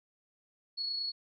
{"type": "tone with amplitude modulation", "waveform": "sine", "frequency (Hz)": 4366, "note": "C#8", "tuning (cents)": -27, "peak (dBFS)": -31, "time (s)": [0.77, 1.12], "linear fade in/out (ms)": 20, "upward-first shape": "sine", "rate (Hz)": 29.5, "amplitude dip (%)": 35, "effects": []}